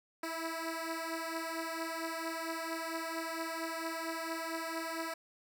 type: beating tone pair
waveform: 10% pulse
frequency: 325.7 / 330.1 Hz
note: E4 / E4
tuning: -21 / +2 cents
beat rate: 4.4 Hz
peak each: -30 / -33 dBFS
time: 0.23-5.14 s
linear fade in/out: 5 ms
effects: none